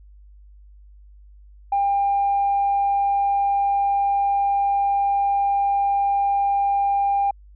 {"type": "tone", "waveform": "sine", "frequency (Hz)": 799, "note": "G5", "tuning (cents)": 33, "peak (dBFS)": -16, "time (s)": [1.72, 7.31], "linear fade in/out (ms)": 5, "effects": ["tanh soft clip ceiling -13 dBFS", "added 50 Hz sine -44 dBFS peak until 7.55 s"]}